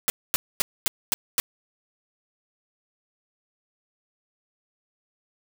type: noise bursts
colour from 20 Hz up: white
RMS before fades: -22 dBFS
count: 6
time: 0.08-1.4 s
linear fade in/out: 0 ms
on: 20 ms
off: 240 ms
effects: none